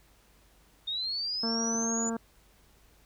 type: linear sweep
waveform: sine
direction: up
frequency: 3640 to 7040 Hz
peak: -30 dBFS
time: 0.87-2.1 s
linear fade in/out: 10 ms
type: harmonic tone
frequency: 228.4 Hz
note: A#3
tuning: 35 cents flat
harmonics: 1 / 2 / 3 / 4 / 5 / 6 / 7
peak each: -31 / -37 / -41 / -43 / -45 / -47 / -48 dBFS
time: 1.43-2.17 s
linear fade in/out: 5 ms
effects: added 50 Hz sine -63 dBFS peak until 3.05 s + pink hiss -63 dBFS RMS until 3.05 s